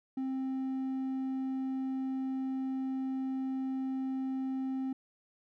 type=tone with hard clipping; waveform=sine; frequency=263.9 Hz; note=C4; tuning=15 cents sharp; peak=-33 dBFS; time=0.17-4.93 s; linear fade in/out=5 ms; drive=3 dB; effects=none